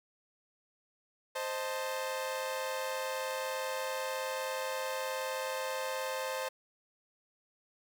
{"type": "chord", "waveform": "sawtooth", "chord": "A diminished", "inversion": "first", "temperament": "equal with one note detuned", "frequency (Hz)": [523.3, 622.3, 885.1], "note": ["C5", "Eb5", "A5"], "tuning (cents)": [0, 0, 10], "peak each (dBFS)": [-32, -38, -37], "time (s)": [1.35, 6.49], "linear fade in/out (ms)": 10, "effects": []}